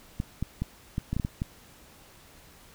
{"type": "clicks", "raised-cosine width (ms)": 5, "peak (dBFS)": -16, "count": 9, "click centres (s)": [0.201, 0.426, 0.62, 0.981, 1.13, 1.166, 1.198, 1.249, 1.419], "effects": ["pink hiss -54 dBFS RMS until 2.74 s"]}